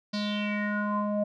square tone with low-pass filter sweep, 207.7 Hz, G#3, in tune, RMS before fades -29 dBFS, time 0.13-1.24 s, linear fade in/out 10 ms, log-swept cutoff 4700 to 640 Hz, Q 5.9, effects none

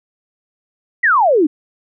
sine exponential sweep, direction down, 2032 to 277.8 Hz, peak -9 dBFS, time 1.03-1.47 s, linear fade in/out 10 ms, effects none

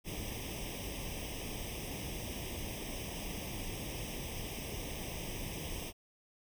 pink noise with comb filter, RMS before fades -41 dBFS, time 0.04-5.93 s, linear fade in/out 50 ms, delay 0.35 ms, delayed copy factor +0.9, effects none

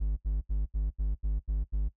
triangle tone bursts, 51.1 Hz, G#1, 27 cents flat, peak -24 dBFS, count 8, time 0-1.892 s, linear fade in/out 20 ms, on 170 ms, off 76 ms, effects noise-tail reverb RT60 0.1 s tail -18 dB re dry

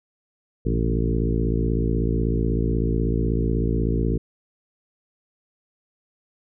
harmonic tone with a mistuned harmonic, 56.2 Hz, A1, 37 cents sharp, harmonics 1 / 2 / 3 / 4 / 5 / 6 / 7 / 8, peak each -23 / -26 / -28 / -29 / -30 / -31 / -31 / -32 dBFS, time 0.65-4.18 s, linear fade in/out 10 ms, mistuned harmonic 2, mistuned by +84 cents, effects none

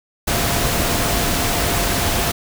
sine tone in noise, 692 Hz, F5, 16 cents flat, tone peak -28 dBFS, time 0.27-2.32 s, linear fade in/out 10 ms, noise pink, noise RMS -19 dBFS, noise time 0.27-2.32 s, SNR -12 dB, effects none

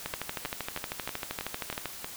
two click trains, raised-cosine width 0.3 ms, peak -16 / -18 dBFS, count 24 / 7, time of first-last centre 0.06-1.857 / 0.14-2.045 s, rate 12.8 / 3.15 Hz, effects white hiss -43 dBFS RMS until 2.16 s

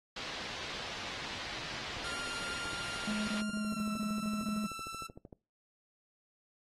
white low-pass noise, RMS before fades -43 dBFS, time 0.16-3.41 s, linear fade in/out 5 ms, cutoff 4600 Hz, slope 24 dB/octave
click train, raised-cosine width 2 ms, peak -35 dBFS, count 48, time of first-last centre 1.74-5.328 s, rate 13.1 Hz
sawtooth tone with pitch glide, 1396.9 to 1332.3 Hz, F6 to E6, 0 to +18 cents, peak -38 dBFS, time 2.04-5.07 s, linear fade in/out 5 ms, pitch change -82 cents, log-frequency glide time 3.57-3.88 s
triangle tone bursts, 212.5 Hz, G#3, 40 cents sharp, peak -31 dBFS, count 7, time 3.07-4.666 s, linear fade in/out 5 ms, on 210 ms, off 21 ms
effects noise-tail reverb RT60 0.3 s tail -21 dB re dry + AAC 32 kbps

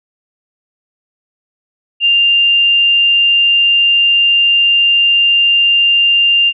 sine tone, 2794 Hz, F7, in tune, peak -7 dBFS, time 2-6.53 s, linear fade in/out 50 ms, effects none

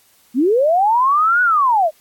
sine linear two-way sweep, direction up then down, 223 to 1487 to 589 Hz, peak -11 dBFS, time 0.34-1.91 s, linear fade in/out 50 ms, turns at 1.42 s, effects white hiss -54 dBFS RMS until 2 s + AAC 64 kbps

